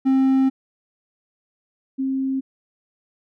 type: tone pair in turn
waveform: triangle / sine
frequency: 265.6 / 266.6 Hz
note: C4 / C4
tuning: +26 / +33 cents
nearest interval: unison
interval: 7 cents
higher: second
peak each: -12 / -20 dBFS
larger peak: first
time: 0.05-0.5 / 1.98-2.41 s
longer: first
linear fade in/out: 20 ms
effects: none